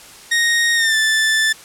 sawtooth tone with pitch glide, 1864.7 to 1760 Hz, A#6 to A6, 0 to 0 cents, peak -10 dBFS, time 0.31-1.53 s, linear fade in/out 10 ms, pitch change -100 cents, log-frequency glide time 0.75-0.96 s, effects white hiss -40 dBFS RMS until 1.64 s + low-pass 10000 Hz 12 dB/octave

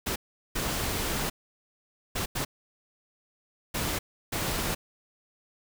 pink noise bursts at uneven times, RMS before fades -30 dBFS, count 6, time 0.06-0.16 / 0.55-1.3 / 2.15-2.26 / 2.35-2.45 / 3.74-3.99 / 4.32-4.75 s, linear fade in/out 10 ms, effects none

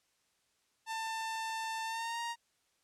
sawtooth tone with pitch glide, 893 to 935.8 Hz, A5 to A#5, +25 to +6 cents, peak -32 dBFS, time 0.86-2.36 s, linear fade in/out 50 ms, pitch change +81 cents, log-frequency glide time 1.84-2.2 s, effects white hiss -75 dBFS RMS until 2.83 s + low-pass 9000 Hz 12 dB/octave

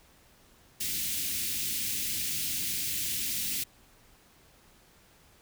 white band-stop noise, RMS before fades -32 dBFS, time 0.8-3.64 s, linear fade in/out 10 ms, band 310 to 2200 Hz, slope 24 dB/octave, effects pink hiss -60 dBFS RMS until 5.41 s

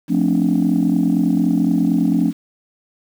sine chord, D minor seventh, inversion first, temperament just, 176.2 / 220.2 / 264.3 / 293.7 Hz, F3 / A3 / C4 / D4, +16 / +2 / +18 / 0 cents, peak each -18 dBFS, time 0.08-2.33 s, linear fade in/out 50 ms, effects tanh soft clip ceiling -7 dBFS + 7-bit

